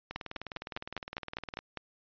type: two click trains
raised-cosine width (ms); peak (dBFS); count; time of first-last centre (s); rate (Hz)
0.3; -20 / -23; 9 / 30; 0.16-1.773 / 0.11-1.59; 4.96 / 19.6
effects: resampled to 11025 Hz